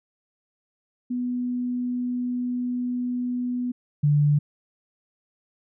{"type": "tone pair in turn", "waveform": "sine", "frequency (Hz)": [246.9, 146.81], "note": ["B3", "D3"], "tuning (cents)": [0, 0], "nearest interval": "major sixth", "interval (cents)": 900, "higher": "first", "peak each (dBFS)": [-24, -16], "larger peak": "second", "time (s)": [[1.1, 3.72], [4.03, 4.39]], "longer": "first", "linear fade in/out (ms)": 10, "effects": []}